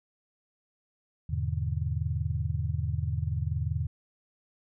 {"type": "chord", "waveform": "sine", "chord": "E dominant seventh", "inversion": "none", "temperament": "just", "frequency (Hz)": [82.41, 103.01, 123.61, 148.33], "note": ["E2", "G#2", "B2", "D3"], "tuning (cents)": [0, -14, 2, 18], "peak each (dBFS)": [-31, -33, -34, -34], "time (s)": [1.29, 3.87], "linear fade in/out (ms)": 10, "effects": []}